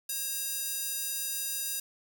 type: tone with high-pass filter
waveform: square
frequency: 543 Hz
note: C#5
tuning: 36 cents flat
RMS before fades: -34 dBFS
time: 0.09-1.8 s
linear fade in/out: 5 ms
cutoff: 7400 Hz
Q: 0.66
effects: 10-bit